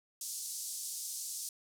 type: band-pass noise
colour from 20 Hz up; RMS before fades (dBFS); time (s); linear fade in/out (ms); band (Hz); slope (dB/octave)
white; -41; 0.21-1.49; 2; 5000 to 11000; 24
effects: none